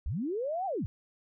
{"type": "linear two-way sweep", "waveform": "sine", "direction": "up then down", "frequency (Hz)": [46.33, 798, 64.5], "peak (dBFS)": -30, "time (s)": [0.06, 0.86], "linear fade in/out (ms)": 0, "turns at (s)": 0.66, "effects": []}